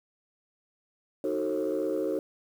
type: chord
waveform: sine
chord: D# diminished seventh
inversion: none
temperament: just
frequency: 311.1 / 373.4 / 448 / 537.6 Hz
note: D#4 / F#4 / A4 / C5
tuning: 0 / +16 / +31 / +47 cents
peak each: -31 dBFS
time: 1.24-2.19 s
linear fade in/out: 2 ms
effects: tanh soft clip ceiling -21 dBFS + 9-bit